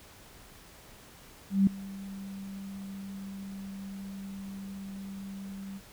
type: tone with ADSR envelope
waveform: sine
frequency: 195.4 Hz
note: G3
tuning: 5 cents flat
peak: -17 dBFS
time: 1.5-5.81 s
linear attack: 170 ms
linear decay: 3 ms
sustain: -21 dB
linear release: 48 ms
effects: pink hiss -53 dBFS RMS until 5.92 s